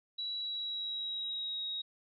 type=tone with pitch glide; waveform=sine; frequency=3914 to 3789 Hz; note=B7 to A#7; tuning=-16 to +27 cents; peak=-35 dBFS; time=0.18-1.82 s; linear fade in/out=10 ms; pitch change=-57 cents; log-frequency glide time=0.36-1.64 s; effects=none